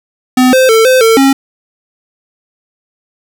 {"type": "tone with pitch steps", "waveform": "square", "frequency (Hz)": [254, 519, 446.7, 515, 450.2, 271.6], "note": ["B3", "C5", "A4", "C5", "A4", "C#4"], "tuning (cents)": [49, -14, 26, -28, 40, -35], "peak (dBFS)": -5, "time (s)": [0.37, 1.33], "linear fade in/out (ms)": 5, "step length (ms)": 160, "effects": []}